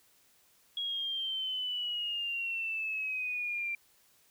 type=exponential sweep; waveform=sine; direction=down; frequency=3317 to 2359 Hz; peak=-32 dBFS; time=0.77-3.75 s; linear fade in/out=2 ms; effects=white hiss -66 dBFS RMS until 4.3 s